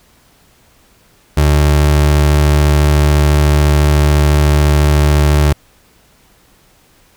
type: tone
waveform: 30% pulse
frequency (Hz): 74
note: D2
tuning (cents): +14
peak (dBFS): -5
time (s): 1.37-5.53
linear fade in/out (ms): 5
effects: pink hiss -50 dBFS RMS until 7.16 s